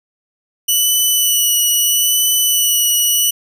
10% pulse tone with vibrato, 2960 Hz, F#7, in tune, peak -4 dBFS, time 0.68-3.31 s, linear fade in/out 10 ms, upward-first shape sine, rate 0.77 Hz, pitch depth 19 cents each way, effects none

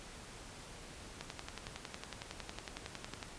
click train, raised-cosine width 0.2 ms, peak -24 dBFS, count 23, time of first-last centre 1.21-3.228 s, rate 10.9 Hz, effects pink hiss -51 dBFS RMS until 3.38 s + resampled to 22050 Hz

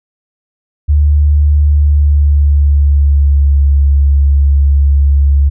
sine tone with pitch glide, 73.6 to 70.24 Hz, D2 to C#2, +4 to +23 cents, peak -5 dBFS, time 0.88-5.5 s, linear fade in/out 20 ms, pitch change -81 cents, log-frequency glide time 1.64-3.61 s, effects none

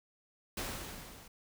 pink noise with level ramp, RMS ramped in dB -37 to -55 dBFS, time 0.57-1.28 s, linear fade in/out 5 ms, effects none

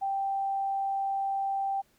sine tone, 784 Hz, G5, in tune, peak -27 dBFS, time 0.01-1.82 s, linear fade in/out 20 ms, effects pink hiss -67 dBFS RMS until 1.98 s

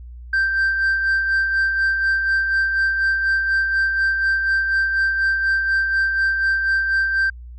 sine tone with tremolo, 1568 Hz, G6, in tune, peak -12 dBFS, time 0.33-7.3 s, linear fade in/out 5 ms, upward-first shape sine, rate 4.1 Hz, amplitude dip 50%, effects tanh soft clip ceiling -14 dBFS + added 60 Hz sine -34 dBFS peak until 7.58 s

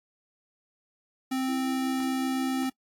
square tone, 261.6 Hz, C4, in tune, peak -27 dBFS, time 1.31-2.7 s, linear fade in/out 10 ms
sine tone with tremolo, 329.6 Hz, E4, in tune, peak -33 dBFS, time 1.48-2.65 s, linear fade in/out 10 ms, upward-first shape triangle, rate 5.5 Hz, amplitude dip 60%
effects noise-tail reverb RT60 0.1 s tail -24 dB re dry + AAC 64 kbps

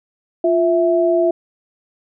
sine tone pair together, 349.2 / 658.5 Hz, F4 / E5, 0 / -2 cents, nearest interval major seventh, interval 1098 cents, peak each -15 dBFS, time 0.44-1.31 s, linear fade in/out 5 ms, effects none

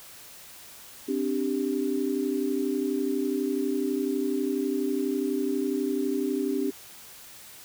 sine chord, C suspended second, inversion none, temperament equal, 261.6 / 293.7 / 392 Hz, C4 / D4 / G4, 0 / 0 / 0 cents, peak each -29 dBFS, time 1.08-6.71 s, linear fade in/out 10 ms, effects white hiss -47 dBFS RMS until 7.64 s

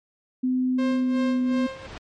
sine tone with pitch glide, 255 to 251.3 Hz, C4 to B3, -44 to +30 cents, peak -20 dBFS, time 0.43-1.67 s, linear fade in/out 10 ms, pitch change -26 cents, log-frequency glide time 0.83-1.35 s
sawtooth tone with tremolo, 530 Hz, C5, 22 cents sharp, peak -24 dBFS, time 0.78-1.87 s, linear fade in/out 10 ms, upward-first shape sine, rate 2.7 Hz, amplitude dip 80%
pink noise with exponential growth, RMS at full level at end -37 dBFS, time 0.83-1.98 s, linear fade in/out 2 ms, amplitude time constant 250 ms
effects low-pass 4000 Hz 12 dB/octave + MP3 48 kbps

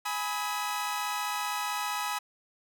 sawtooth chord, G# minor, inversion none, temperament equal with one note detuned, 830.6 / 987.8 / 1273.6 Hz, G#5 / B5 / D#6, 0 / 0 / +40 cents, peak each -31 dBFS, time 0.05-2.19 s, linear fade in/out 10 ms, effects none

